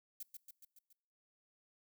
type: noise with echo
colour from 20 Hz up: violet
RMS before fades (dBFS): -45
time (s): 0.2-0.23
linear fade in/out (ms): 5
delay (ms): 140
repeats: 5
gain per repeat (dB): -4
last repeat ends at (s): 0.93
effects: noise-tail reverb RT60 0.8 s tail -24 dB re dry